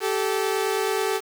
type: tone pair together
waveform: sawtooth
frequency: 387 / 436.3 Hz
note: G4 / A4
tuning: -22 / -15 cents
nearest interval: major second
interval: 207 cents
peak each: -21 dBFS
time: 0-1.21 s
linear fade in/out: 50 ms
effects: 7-bit